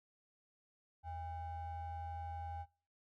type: ring-modulated tone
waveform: triangle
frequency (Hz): 361.3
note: F#4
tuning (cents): -41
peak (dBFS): -37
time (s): 1.03-2.66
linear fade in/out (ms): 50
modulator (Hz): 444
effects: noise-tail reverb RT60 0.5 s tail -24 dB re dry